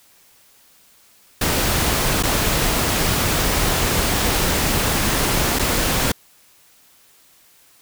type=noise with dropouts; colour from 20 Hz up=pink; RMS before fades=-19 dBFS; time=1.41-6.12 s; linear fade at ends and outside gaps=5 ms; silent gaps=2.227-2.234 / 5.589-5.593 s; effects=white hiss -53 dBFS RMS until 7.81 s